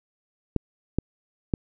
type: clicks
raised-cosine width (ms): 3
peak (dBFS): -9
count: 3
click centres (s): 0.563 / 0.986 / 1.538
effects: none